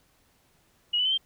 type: tone with pitch steps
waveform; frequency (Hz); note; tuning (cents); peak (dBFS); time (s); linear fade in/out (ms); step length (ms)
sine; 2900 / 2983 / 3069 / 3157; F#7 / F#7 / G7 / G7; -35 / +13 / -37 / +12; -22; 0.93-1.178; 10; 62
effects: pink hiss -65 dBFS RMS until 1.25 s